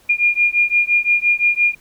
sine beating tone pair, 2415 / 2420.8 Hz, D7 / D#7, +48 / -48 cents, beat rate 5.8 Hz, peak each -16 / -16 dBFS, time 0.09-1.75 s, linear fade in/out 10 ms, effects pink hiss -52 dBFS RMS until 1.8 s

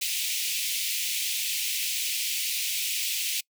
pink high-pass noise, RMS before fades -29 dBFS, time 0.01-3.41 s, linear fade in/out 10 ms, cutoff 2300 Hz, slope 48 dB/octave, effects noise-tail reverb RT60 0.1 s tail -25 dB re dry

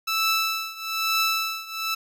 15% pulse tone with tremolo, 1318.5 Hz, E6, in tune, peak -13 dBFS, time 0.07-1.95 s, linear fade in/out 10 ms, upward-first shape triangle, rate 1.1 Hz, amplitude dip 90%, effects none

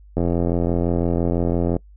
click train, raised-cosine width 2 ms, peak -8 dBFS, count 138, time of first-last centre 0.17-1.765 s, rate 85.9 Hz, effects noise-tail reverb RT60 0.1 s tail -24 dB re dry + added 50 Hz sine -43 dBFS peak until 1.96 s

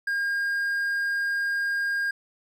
triangle tone, 1616 Hz, G#6, 48 cents flat, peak -22 dBFS, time 0.07-2.11 s, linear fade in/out 5 ms, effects none

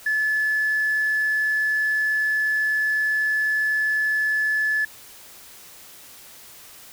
sine tone, 1726 Hz, A6, 34 cents flat, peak -18 dBFS, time 0.06-4.85 s, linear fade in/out 5 ms, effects tanh soft clip ceiling -15 dBFS + white hiss -45 dBFS RMS until 6.92 s

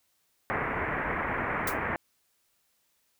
white low-pass noise, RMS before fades -31 dBFS, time 0.5-1.96 s, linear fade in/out 0 ms, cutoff 2100 Hz, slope 48 dB/octave
blue noise with exponential decay, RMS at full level -27 dBFS, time 1.67-1.78 s, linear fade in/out 5 ms, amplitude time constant 22 ms
effects white hiss -72 dBFS RMS until 3.19 s

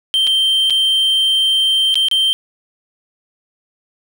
triangle tone with dropouts, 3136 Hz, G7, in tune, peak -10 dBFS, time 0.14-2.33 s, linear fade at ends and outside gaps 0 ms, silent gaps 0.269-0.273 / 0.699-0.705 / 1.943-1.955 / 2.085-2.113 s, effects 7-bit

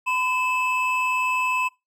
triangle tone pair together, 1009.6 / 2608 Hz, B5 / E7, +38 / -19 cents, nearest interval octave + major third, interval 1643 cents, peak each -22 / -22 dBFS, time 0.06-1.69 s, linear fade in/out 20 ms, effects noise-tail reverb RT60 0.2 s tail -19 dB re dry

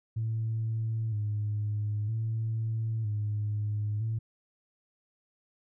sine tone with vibrato, 108.4 Hz, A2, 25 cents flat, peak -27 dBFS, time 0.16-4.19 s, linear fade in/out 10 ms, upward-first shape square, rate 0.52 Hz, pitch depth 55 cents each way, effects tanh soft clip ceiling -24 dBFS

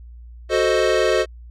square chord, F# diminished seventh, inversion none, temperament equal, 370 / 440 / 523.3 / 622.3 Hz, F#4 / A4 / C5 / Eb5, 0 / 0 / 0 / 0 cents, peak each -22 dBFS, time 0.49-1.26 s, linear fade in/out 50 ms, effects added 59 Hz sine -37 dBFS peak until 1.5 s + low-pass 6000 Hz 12 dB/octave

